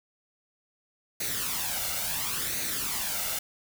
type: noise with flanger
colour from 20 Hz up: white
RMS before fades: -31 dBFS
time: 1.2-3.39 s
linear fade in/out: 5 ms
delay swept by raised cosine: 0.47 to 1.43 ms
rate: 0.72 Hz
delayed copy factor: +0.6
effects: none